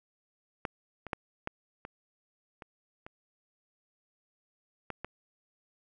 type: clicks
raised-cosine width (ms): 0.5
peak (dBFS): -17 / -26 / -16 / -18 / -26 / -29 / -29 / -21 / -22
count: 9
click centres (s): 0.652 / 1.067 / 1.132 / 1.474 / 1.851 / 2.622 / 3.065 / 4.903 / 5.046
effects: none